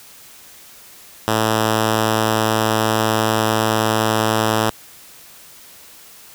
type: tone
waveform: 5% pulse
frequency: 109.9 Hz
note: A2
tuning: 2 cents flat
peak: -4 dBFS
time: 1.28-4.7 s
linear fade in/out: 0 ms
effects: white hiss -43 dBFS RMS until 6.34 s